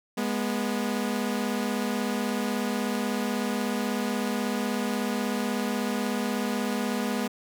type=tone pair together; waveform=sawtooth; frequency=207.2 / 243.5 Hz; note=G#3 / B3; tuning=-4 / -24 cents; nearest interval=minor third; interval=280 cents; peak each=-25 dBFS; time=0.17-7.28 s; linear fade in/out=10 ms; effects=none